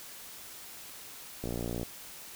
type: click train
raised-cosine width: 2 ms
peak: -22 dBFS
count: 24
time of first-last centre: 1.44-1.83 s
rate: 58.9 Hz
effects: white hiss -47 dBFS RMS until 2.35 s